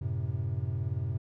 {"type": "chord", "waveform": "triangle", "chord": "F# diminished", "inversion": "none", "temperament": "equal", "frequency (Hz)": [92.5, 110, 130.81], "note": ["F#2", "A2", "C3"], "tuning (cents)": [0, 0, 0], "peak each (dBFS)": -32, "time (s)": [0.01, 1.18], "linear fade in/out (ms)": 10, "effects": []}